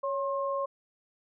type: tone pair together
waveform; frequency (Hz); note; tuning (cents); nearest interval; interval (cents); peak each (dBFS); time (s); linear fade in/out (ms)
sine; 556 / 1068; C#5 / C6; +5 / +35; major seventh; 1130; -30 / -32; 0.03-0.66; 10
effects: none